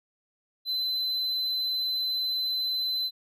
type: tone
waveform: triangle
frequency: 4043 Hz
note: B7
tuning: 40 cents sharp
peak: -25 dBFS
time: 0.65-3.11 s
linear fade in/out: 50 ms
effects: none